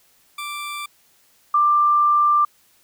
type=tone pair in turn; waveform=20% pulse / sine; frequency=1174.7 / 1184.2 Hz; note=D6 / D6; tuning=0 / +14 cents; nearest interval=unison; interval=14 cents; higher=second; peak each=-23 / -13 dBFS; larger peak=second; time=0.38-0.86 / 1.54-2.45 s; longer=second; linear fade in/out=5 ms; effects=white hiss -58 dBFS RMS until 2.83 s